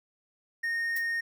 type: tone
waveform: triangle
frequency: 1847 Hz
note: A#6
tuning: 16 cents flat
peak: -26 dBFS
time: 0.63-1.21 s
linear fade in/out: 10 ms
type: noise with exponential decay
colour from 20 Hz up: violet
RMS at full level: -32 dBFS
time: 0.96-1.07 s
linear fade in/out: 5 ms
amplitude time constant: 22 ms
effects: none